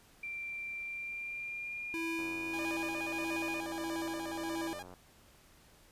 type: tone with pitch glide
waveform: sine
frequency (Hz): 2359 to 2456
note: D7 to D#7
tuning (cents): +7 to -23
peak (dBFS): -38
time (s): 0.23-3.61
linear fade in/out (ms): 5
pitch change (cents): +70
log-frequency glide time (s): 0.75-2.7
type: tone with tremolo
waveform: square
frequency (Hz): 329.6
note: E4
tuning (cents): 0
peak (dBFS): -36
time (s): 1.94-4.73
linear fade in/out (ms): 0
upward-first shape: sine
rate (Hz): 1.6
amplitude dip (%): 40
type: click train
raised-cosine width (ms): 1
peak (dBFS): -37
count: 250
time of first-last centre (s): 2.19-4.938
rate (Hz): 90.6
type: tone with vibrato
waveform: sawtooth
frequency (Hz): 699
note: F5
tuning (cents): +1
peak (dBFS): -38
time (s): 2.53-4.83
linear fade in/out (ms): 10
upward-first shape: square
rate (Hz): 8.4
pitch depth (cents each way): 270
effects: pink hiss -62 dBFS RMS until 5.91 s + resampled to 32000 Hz